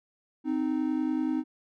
triangle tone pair together, 259.9 / 310.3 Hz, C4 / D#4, -11 / -5 cents, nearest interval minor third, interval 306 cents, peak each -27 / -26 dBFS, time 0.44-1.44 s, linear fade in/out 50 ms, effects none

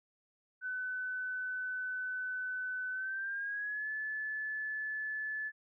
sine tone with pitch glide, 1507 to 1731.1 Hz, F#6 to A6, +31 to -29 cents, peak -35 dBFS, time 0.61-5.52 s, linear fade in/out 50 ms, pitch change +240 cents, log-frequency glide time 2.91-3.89 s, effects none

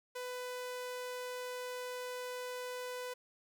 sawtooth tone, 498.6 Hz, B4, 16 cents sharp, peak -36 dBFS, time 0.15-3.14 s, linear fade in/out 10 ms, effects none

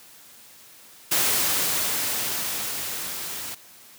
white noise with level ramp, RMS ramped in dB -21 to -34 dBFS, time 1.11-3.55 s, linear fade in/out 10 ms, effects white hiss -49 dBFS RMS until 3.98 s + high-pass 80 Hz 12 dB/octave

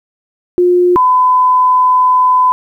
sine tone pair in turn, 356.5 / 1008.3 Hz, F4 / B5, +36 / +36 cents, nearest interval octave + tritone, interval 1800 cents, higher second, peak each -6 dBFS, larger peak neither, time 0.58-0.96 / 0.96-2.52 s, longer second, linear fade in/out 0 ms, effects 8-bit

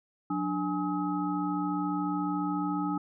sine tone cluster, 181.1 / 295.2 / 832 / 1273 Hz, F#3 / D4 / G#5 / D#6, -37 / +9 / +3 / +39 cents, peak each -34 / -30 / -36 / -36 dBFS, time 0.3-2.98 s, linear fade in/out 5 ms, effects none

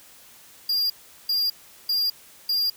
square tone bursts, 4804 Hz, D8, 38 cents sharp, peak -21 dBFS, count 4, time 0.69-2.7 s, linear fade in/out 5 ms, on 210 ms, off 390 ms, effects white hiss -50 dBFS RMS until 2.76 s

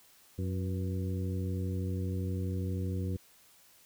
harmonic tone with a mistuned harmonic, 92.5 Hz, F#2, in tune, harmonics 1 / 2 / 3 / 4 / 5, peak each -32 / -38 / -42 / -44 / -46 dBFS, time 0.38-3.17 s, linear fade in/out 10 ms, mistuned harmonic 5, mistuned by +75 cents, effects white hiss -61 dBFS RMS until 3.85 s

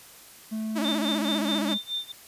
triangle tone with pitch glide, 218.8 to 208.4 Hz, A3 to G#3, -9 to +6 cents, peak -26 dBFS, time 0.51-1.78 s, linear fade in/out 20 ms, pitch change -85 cents, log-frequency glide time 0.71-1.64 s
sawtooth tone with vibrato, 301.5 Hz, D4, 46 cents sharp, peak -23 dBFS, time 0.75-1.75 s, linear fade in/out 20 ms, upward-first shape sine, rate 15 Hz, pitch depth 150 cents each way
sine tone with tremolo, 3591 Hz, A7, 35 cents sharp, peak -26 dBFS, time 0.84-2.12 s, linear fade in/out 5 ms, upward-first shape sine, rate 4.7 Hz, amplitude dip 95%
effects white hiss -49 dBFS RMS until 2.27 s + resampled to 32000 Hz

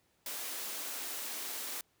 white high-pass noise, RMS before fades -40 dBFS, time 0.26-1.81 s, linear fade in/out 2 ms, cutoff 220 Hz, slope 48 dB/octave, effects pink hiss -73 dBFS RMS until 2 s + high-pass 60 Hz 12 dB/octave

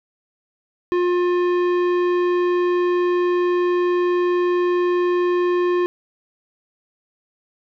triangle tone with tanh clipping, 355.1 Hz, F4, 29 cents sharp, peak -18 dBFS, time 0.92-5.86 s, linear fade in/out 0 ms, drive 18 dB, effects none

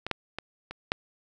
clicks, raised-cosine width 0.3 ms, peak -17 / -10 / -17 / -22 / -8 dBFS, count 5, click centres 0.066 / 0.113 / 0.386 / 0.71 / 0.919 s, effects none

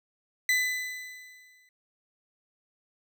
40% pulse tone with exponential decay, 2004 Hz, B6, 25 cents sharp, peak -20 dBFS, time 0.49-1.69 s, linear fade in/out 2 ms, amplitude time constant 260 ms, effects none

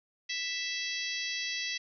harmonic tone, 659.3 Hz, E5, in tune, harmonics 3 / 4 / 5 / 6 / 7 / 8 / 9, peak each -38 / -39 / -40 / -41 / -41 / -42 / -43 dBFS, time 0.29-1.78 s, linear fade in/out 10 ms, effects none

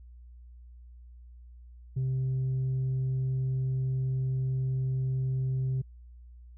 sine tone with tanh clipping, 130.81 Hz, C3, in tune, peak -27 dBFS, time 1.96-5.82 s, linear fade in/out 10 ms, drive 1 dB, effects added 60 Hz sine -47 dBFS peak until 6.57 s

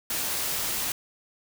white noise, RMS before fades -29 dBFS, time 0.1-0.92 s, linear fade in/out 2 ms, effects none

